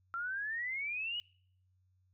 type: exponential sweep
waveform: sine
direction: up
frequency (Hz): 1350 to 2965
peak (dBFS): -35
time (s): 0.14-1.2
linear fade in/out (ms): 0
effects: noise-tail reverb RT60 0.6 s tail -25 dB re dry + added 92 Hz sine -69 dBFS peak until 2.13 s